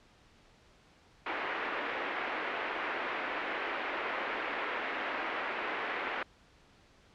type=band-pass noise; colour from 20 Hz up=white; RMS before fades=-36 dBFS; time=1.26-6.23 s; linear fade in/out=5 ms; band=290 to 2300 Hz; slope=24 dB/octave; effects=pink hiss -62 dBFS RMS until 7.14 s + low-pass 5000 Hz 12 dB/octave